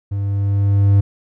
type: tone with level ramp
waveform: triangle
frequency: 99.9 Hz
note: G2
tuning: 33 cents sharp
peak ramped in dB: -17 to -6 dBFS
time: 0.11-1.01 s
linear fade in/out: 10 ms
effects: none